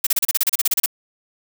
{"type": "noise bursts", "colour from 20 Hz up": "blue", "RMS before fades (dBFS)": -17, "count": 14, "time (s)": [0.04, 0.861], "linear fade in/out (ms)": 5, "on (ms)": 28, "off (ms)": 33, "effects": []}